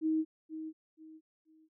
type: tone with echo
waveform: sine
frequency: 315.9 Hz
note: D#4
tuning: 26 cents sharp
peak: -27 dBFS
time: 0.01-0.25 s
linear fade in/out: 50 ms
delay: 480 ms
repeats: 3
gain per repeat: -11 dB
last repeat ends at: 1.69 s
effects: none